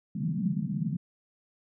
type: band-pass noise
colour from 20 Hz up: white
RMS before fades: -30 dBFS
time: 0.15-0.97 s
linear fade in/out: 10 ms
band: 150 to 200 Hz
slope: 48 dB/octave
effects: none